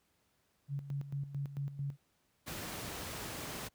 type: tone with tremolo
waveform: sine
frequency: 140.4 Hz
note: C#3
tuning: 22 cents sharp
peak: -34 dBFS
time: 0.68-1.97 s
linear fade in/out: 50 ms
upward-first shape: square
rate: 4.5 Hz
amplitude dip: 70%
type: noise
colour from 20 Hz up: pink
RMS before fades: -42 dBFS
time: 2.46-3.69 s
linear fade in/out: 20 ms
effects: pink hiss -75 dBFS RMS until 3.74 s + high-pass 60 Hz 12 dB/octave